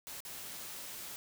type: noise with dropouts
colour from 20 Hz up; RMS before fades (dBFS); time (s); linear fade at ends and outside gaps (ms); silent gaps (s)
white; -45; 0.07-1.16; 0; 0.204-0.251
effects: none